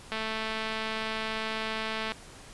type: click train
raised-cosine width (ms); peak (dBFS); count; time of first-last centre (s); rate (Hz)
0.3; -17; 441; 0.12-2.12; 220
effects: pink hiss -49 dBFS RMS until 2.53 s + resampled to 24000 Hz